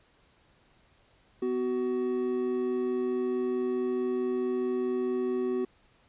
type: tone pair together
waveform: triangle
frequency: 250 / 374.6 Hz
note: B3 / F#4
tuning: +21 / +21 cents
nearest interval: perfect fifth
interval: 700 cents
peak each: -30 / -26 dBFS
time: 1.42-5.65 s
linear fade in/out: 5 ms
effects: pink hiss -64 dBFS RMS until 6.08 s + resampled to 8000 Hz